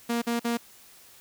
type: tone bursts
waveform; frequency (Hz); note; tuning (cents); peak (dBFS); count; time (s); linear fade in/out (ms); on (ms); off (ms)
sawtooth; 235.2; A#3; +16; -21; 3; 0.09-0.574; 10; 130; 47
effects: white hiss -53 dBFS RMS until 1.2 s